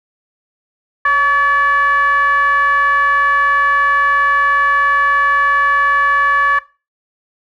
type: ring-modulated tone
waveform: triangle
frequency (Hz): 293.7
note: D4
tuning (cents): 0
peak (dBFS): -4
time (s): 1.05-6.59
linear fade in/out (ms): 5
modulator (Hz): 1430
effects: noise-tail reverb RT60 0.3 s tail -18 dB re dry